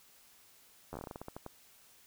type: slowing click train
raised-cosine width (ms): 1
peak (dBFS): -28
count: 14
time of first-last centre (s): 0.93-1.463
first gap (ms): 11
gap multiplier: 1.2
effects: white hiss -62 dBFS RMS until 2.06 s